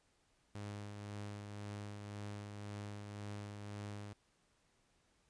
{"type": "tone with tremolo", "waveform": "sawtooth", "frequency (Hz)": 102.9, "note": "G#2", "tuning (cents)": -16, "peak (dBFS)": -39, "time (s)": [0.55, 4.13], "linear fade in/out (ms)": 0, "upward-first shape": "triangle", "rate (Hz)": 1.9, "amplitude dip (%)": 40, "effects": ["pink hiss -75 dBFS RMS until 5.29 s", "resampled to 22050 Hz"]}